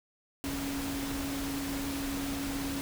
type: tone in noise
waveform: sine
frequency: 277 Hz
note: C#4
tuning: 1 cent flat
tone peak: -34 dBFS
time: 0.44-2.81 s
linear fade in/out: 0 ms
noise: pink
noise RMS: -38 dBFS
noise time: 0.44-2.81 s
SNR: +1 dB
effects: none